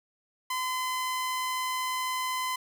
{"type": "tone", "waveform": "sawtooth", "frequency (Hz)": 1022, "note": "C6", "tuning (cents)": -41, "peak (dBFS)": -25, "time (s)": [0.5, 2.56], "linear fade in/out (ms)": 5, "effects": []}